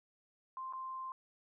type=tone with dropouts; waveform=sine; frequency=1046.5 Hz; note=C6; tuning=in tune; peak=-40 dBFS; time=0.57-1.12 s; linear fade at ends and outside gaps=1 ms; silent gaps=0.726-0.734 s; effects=none